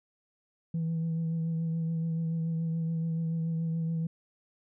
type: tone with vibrato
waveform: sine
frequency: 163.8 Hz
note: E3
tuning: 11 cents flat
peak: -26 dBFS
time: 0.74-4.07 s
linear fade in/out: 5 ms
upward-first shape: triangle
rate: 7 Hz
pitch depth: 27 cents each way
effects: tanh soft clip ceiling -26 dBFS